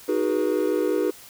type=chord; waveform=triangle; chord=G# minor seventh; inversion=second; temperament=equal with one note detuned; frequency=311.1 / 370 / 415.3 / 484.3 Hz; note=D#4 / F#4 / G#4 / B4; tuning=0 / 0 / 0 / -34 cents; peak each=-24 dBFS; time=0.08-1.11 s; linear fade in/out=10 ms; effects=white hiss -46 dBFS RMS until 1.29 s